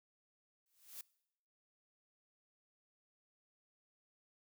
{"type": "noise with exponential growth", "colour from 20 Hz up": "blue", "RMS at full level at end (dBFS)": -45, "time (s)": [0.66, 1.01], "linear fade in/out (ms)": 2, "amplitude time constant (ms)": 74, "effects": ["noise-tail reverb RT60 0.8 s tail -23 dB re dry"]}